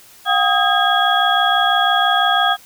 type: tone cluster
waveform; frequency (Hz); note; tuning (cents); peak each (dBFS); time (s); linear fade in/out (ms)
sine; 717 / 783 / 1251 / 1623 / 3326; F5 / G5 / D#6 / G#6 / G#7; +45 / -2 / +9 / -40 / +2; -19; 0.25-2.57; 50
effects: white hiss -45 dBFS RMS until 2.65 s